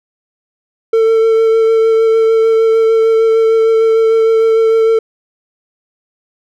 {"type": "tone with vibrato", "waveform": "triangle", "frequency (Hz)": 448.2, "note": "A4", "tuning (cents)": 32, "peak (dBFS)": -5, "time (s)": [0.93, 4.99], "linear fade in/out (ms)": 5, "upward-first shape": "sine", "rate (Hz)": 6.6, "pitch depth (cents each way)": 13, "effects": []}